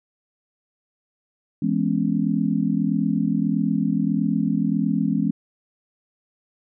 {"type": "chord", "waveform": "sine", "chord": "C# minor seventh", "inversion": "first", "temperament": "just", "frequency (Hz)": [166.31, 207.9, 249.5, 277.2], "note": ["E3", "G#3", "B3", "C#4"], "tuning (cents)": [16, 2, 18, 0], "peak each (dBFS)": [-25, -22, -26, -25], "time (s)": [1.62, 5.31], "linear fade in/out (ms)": 5, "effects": []}